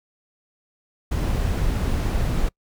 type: noise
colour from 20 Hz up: brown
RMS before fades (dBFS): -22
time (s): 1.11-2.49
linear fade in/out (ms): 10
effects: noise-tail reverb RT60 0.1 s tail -25 dB re dry